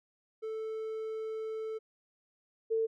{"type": "tone pair in turn", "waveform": ["triangle", "sine"], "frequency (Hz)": [440, 447.9], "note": ["A4", "A4"], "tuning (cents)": [0, 31], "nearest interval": "unison", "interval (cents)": 31, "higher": "second", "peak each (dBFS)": [-33, -27], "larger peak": "second", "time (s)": [[0.42, 1.79], [2.7, 2.87]], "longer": "first", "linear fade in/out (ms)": 20, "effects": []}